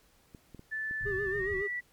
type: clicks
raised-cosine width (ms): 3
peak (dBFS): -34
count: 4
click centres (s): 0.348 / 0.547 / 0.594 / 0.911
type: tone with pitch glide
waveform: sine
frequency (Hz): 1752 to 1955.2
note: A6 to B6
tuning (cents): -8 to -18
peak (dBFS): -32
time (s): 0.71-1.81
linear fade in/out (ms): 20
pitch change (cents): +190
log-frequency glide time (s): 1.28-1.55
type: low-pass noise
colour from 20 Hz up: white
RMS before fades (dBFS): -43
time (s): 1-1.63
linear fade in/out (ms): 20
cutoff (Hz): 130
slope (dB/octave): 24
type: tone with vibrato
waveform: triangle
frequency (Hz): 393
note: G4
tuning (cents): +4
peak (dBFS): -30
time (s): 1.05-1.68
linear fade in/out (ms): 20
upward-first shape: sine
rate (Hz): 7.2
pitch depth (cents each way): 83
effects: pink hiss -65 dBFS RMS until 1.92 s + MP3 96 kbps